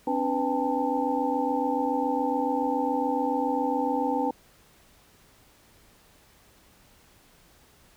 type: tone cluster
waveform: sine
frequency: 262.2 / 289.3 / 496.8 / 802 / 889 Hz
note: C4 / D4 / B4 / G5 / A5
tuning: +4 / -26 / +10 / +39 / +18 cents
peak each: -30 dBFS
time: 0.07-4.31 s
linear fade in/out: 5 ms
effects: pink hiss -58 dBFS RMS until 7.96 s

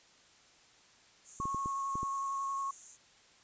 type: high-pass noise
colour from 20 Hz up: pink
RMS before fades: -47 dBFS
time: 1.24-2.98 s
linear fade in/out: 50 ms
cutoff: 6200 Hz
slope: 96 dB/octave
type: tone with vibrato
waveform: sine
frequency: 1096 Hz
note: C#6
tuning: 20 cents flat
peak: -33 dBFS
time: 1.4-2.71 s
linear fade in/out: 5 ms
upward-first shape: square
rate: 11 Hz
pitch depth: 9 cents each way
type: clicks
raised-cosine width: 3 ms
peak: -28 dBFS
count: 6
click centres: 1.401 / 1.455 / 1.546 / 1.659 / 1.955 / 2.031 s
effects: white hiss -62 dBFS RMS until 3.43 s + resampled to 16000 Hz

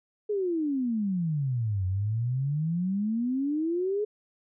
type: exponential two-way sweep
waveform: sine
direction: down then up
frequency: 428.6 to 91 to 428.6 Hz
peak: -25 dBFS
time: 0.29-4.05 s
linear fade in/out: 10 ms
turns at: 1.86 s
effects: none

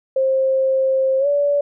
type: tone with pitch glide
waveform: sine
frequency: 530 to 574.6 Hz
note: C5 to D5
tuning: +22 to -38 cents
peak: -14 dBFS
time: 0.16-1.61 s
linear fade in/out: 5 ms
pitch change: +140 cents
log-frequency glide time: 1.19-1.27 s
effects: none

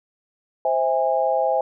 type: chord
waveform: sine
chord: C augmented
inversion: none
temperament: just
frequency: 523.3 / 654.1 / 817.6 Hz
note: C5 / E5 / G#5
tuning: 0 / -14 / -27 cents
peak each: -22 dBFS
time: 0.65-1.61 s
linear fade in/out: 2 ms
effects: none

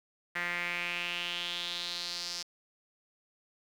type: tone with band-pass filter sweep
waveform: sawtooth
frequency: 174.61 Hz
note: F3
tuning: in tune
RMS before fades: -36 dBFS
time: 0.35-2.43 s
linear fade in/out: 10 ms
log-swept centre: 1900 to 5200 Hz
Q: 4.3
effects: 9-bit

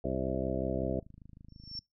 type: harmonic tone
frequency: 65.41 Hz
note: C2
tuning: in tune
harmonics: 1 / 2 / 3 / 4 / 5 / 6 / 8 / 9 / 10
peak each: -39 / -39 / -39 / -39 / -39 / -39 / -39 / -39 / -39 dBFS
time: 0.04-1 s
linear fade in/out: 5 ms
type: click train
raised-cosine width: 5 ms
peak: -39 dBFS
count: 28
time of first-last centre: 0.76-1.791 s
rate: 26.2 Hz
type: tone with exponential growth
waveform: sine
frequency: 5430 Hz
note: F8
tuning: 50 cents flat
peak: -34 dBFS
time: 1.49-1.79 s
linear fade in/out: 2 ms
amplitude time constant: 65 ms
effects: noise-tail reverb RT60 0.2 s tail -25 dB re dry

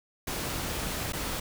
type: noise with dropouts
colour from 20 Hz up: pink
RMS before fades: -33 dBFS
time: 0.27-1.4 s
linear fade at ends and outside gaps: 5 ms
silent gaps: 1.123-1.132 s
effects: none

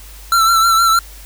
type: tone with vibrato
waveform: square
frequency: 1346 Hz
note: E6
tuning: 36 cents sharp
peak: -10 dBFS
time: 0.32-0.99 s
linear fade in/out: 2 ms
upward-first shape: triangle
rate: 6.4 Hz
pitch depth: 48 cents each way
effects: added 50 Hz sine -35 dBFS peak until 1.25 s + white hiss -40 dBFS RMS until 1.25 s

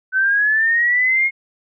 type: linear sweep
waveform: sine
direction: up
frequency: 1512 to 2161 Hz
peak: -13 dBFS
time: 0.12-1.31 s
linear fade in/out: 50 ms
effects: none

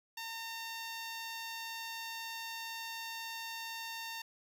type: tone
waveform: 10% pulse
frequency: 911 Hz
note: A#5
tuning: 40 cents flat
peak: -32 dBFS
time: 0.17-4.22 s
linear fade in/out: 5 ms
effects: none

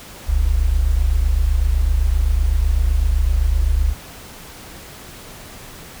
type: tone pair together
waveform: sine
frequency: 40.85 / 68.7 Hz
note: E1 / C#2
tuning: -15 / -15 cents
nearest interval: major sixth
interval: 900 cents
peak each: -16 dBFS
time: 0.26-3.95 s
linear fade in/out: 50 ms
effects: pink hiss -38 dBFS RMS until 6 s

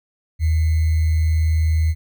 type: tone with sample-and-hold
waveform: sine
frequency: 79.6 Hz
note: D#2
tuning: 40 cents sharp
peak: -14 dBFS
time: 0.39-1.95 s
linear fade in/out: 50 ms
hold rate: 2100 Hz
effects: none

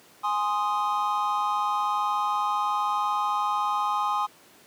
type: chord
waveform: triangle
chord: Ab major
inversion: none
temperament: equal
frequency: 830.6 / 1046.5 / 1244.5 Hz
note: Ab5 / C6 / Eb6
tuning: 0 / 0 / 0 cents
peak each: -26 dBFS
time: 0.23-4.27 s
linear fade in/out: 20 ms
effects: pink hiss -54 dBFS RMS until 4.66 s + high-pass 200 Hz 12 dB/octave

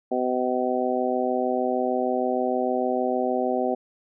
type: harmonic tone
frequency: 126.5 Hz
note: B2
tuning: 42 cents sharp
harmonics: 2 / 3 / 4 / 5 / 6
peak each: -28 / -28 / -28 / -28 / -28 dBFS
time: 0.11-3.75 s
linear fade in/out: 10 ms
effects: none

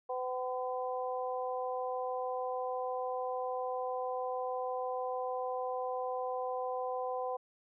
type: harmonic tone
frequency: 253.4 Hz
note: B3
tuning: 45 cents sharp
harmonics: 2 / 3 / 4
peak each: -36 / -38 / -41 dBFS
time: 0.09-7.37 s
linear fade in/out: 10 ms
effects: none

